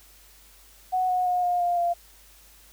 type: tone with pitch steps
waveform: sine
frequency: 740 / 730.2 / 720.6 / 711.1 / 701.7 / 692.4 Hz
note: F#5 / F#5 / F#5 / F5 / F5 / F5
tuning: 0 / -23 / -46 / +31 / +8 / -15 cents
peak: -21 dBFS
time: 0.92-1.94 s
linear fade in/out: 20 ms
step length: 170 ms
effects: added 50 Hz sine -56 dBFS peak until 2.72 s + white hiss -54 dBFS RMS until 2.72 s